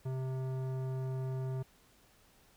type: tone with tanh clipping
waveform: sine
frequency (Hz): 130.81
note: C3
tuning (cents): 0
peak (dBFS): -36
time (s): 0.05-1.63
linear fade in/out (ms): 10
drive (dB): 15
effects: pink hiss -65 dBFS RMS until 2.56 s